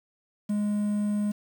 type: tone with quantisation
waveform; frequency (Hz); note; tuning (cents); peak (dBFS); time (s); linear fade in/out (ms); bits
triangle; 207.7; G#3; 0; -22; 0.49-1.32; 10; 8
effects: none